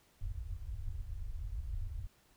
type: low-pass noise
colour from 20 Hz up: pink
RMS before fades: -40 dBFS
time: 0.21-2.07 s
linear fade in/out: 5 ms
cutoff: 100 Hz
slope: 48 dB/octave
effects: pink hiss -68 dBFS RMS until 2.36 s